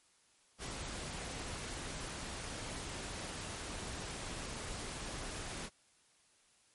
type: noise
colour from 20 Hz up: pink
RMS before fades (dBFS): -43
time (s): 0.58-5.7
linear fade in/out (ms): 50
effects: white hiss -69 dBFS RMS until 6.74 s + MP3 48 kbps